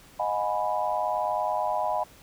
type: chord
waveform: sine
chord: G# minor seventh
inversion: second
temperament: equal with one note detuned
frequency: 622.3 / 721.4 / 830.6 / 987.8 Hz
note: D#5 / F#5 / G#5 / B5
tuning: 0 / -44 / 0 / 0 cents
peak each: -30 dBFS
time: 0.19-2.04 s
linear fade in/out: 10 ms
effects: pink hiss -53 dBFS RMS until 2.22 s